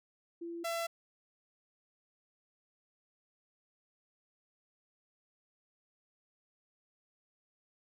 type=tone pair in turn; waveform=sine / sawtooth; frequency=338.9 / 672 Hz; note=E4 / E5; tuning=+48 / +33 cents; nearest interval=octave; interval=1185 cents; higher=second; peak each=-39 / -30 dBFS; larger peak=second; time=0.41-0.64 / 0.64-0.87 s; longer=neither; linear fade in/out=10 ms; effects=none